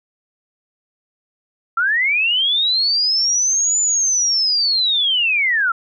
sine linear two-way sweep, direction up then down, 1321 to 7080 to 1321 Hz, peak -14 dBFS, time 1.77-5.72 s, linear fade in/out 5 ms, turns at 3.8 s, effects none

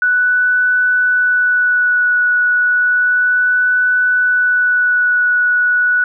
sine tone with vibrato, 1480 Hz, F#6, in tune, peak -10 dBFS, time 0.02-6.04 s, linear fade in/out 2 ms, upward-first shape sine, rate 0.32 Hz, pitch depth 12 cents each way, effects none

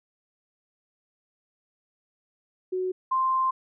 sine tone pair in turn, 370 / 1046.5 Hz, F#4 / C6, 0 / 0 cents, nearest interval octave + tritone, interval 1800 cents, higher second, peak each -25 / -21 dBFS, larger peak second, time 2.72-2.92 / 3.11-3.51 s, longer second, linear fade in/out 10 ms, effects none

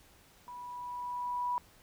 sine tone with level ramp, 980 Hz, B5, 14 cents flat, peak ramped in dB -43 to -29 dBFS, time 0.48-1.58 s, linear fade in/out 0 ms, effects pink hiss -61 dBFS RMS until 1.82 s

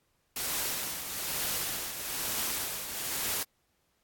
white noise with tremolo, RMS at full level -31 dBFS, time 0.36-3.43 s, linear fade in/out 2 ms, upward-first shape triangle, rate 1.1 Hz, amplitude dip 60%, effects pink hiss -74 dBFS RMS until 4.03 s + AAC 64 kbps

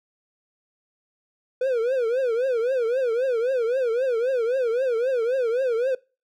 triangle tone with vibrato, 490.6 Hz, B4, 12 cents flat, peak -18 dBFS, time 1.61-5.95 s, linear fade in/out 5 ms, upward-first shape triangle, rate 3.8 Hz, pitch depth 190 cents each way, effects noise-tail reverb RT60 0.3 s tail -22 dB re dry

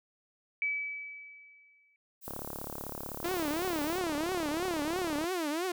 sine tone with exponential decay, 2294 Hz, D7, 41 cents flat, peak -27 dBFS, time 0.62-1.96 s, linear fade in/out 1 ms, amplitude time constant 290 ms
violet noise, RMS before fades -44 dBFS, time 2.21-4.01 s, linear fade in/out 50 ms
click train, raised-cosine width 1 ms, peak -25 dBFS, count 107, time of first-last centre 2.28-5.241 s, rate 35.8 Hz
sawtooth tone with vibrato, 329.6 Hz, E4, in tune, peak -27 dBFS, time 3.24-5.72 s, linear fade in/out 5 ms, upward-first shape triangle, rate 3 Hz, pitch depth 260 cents each way
effects none

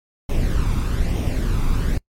brown noise with flanger, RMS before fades -19 dBFS, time 0.29-1.98 s, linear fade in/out 5 ms, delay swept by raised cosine 0.33 to 0.85 ms, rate 1.1 Hz, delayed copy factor +0.55, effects noise-tail reverb RT60 0.1 s tail -25 dB re dry + MP3 64 kbps

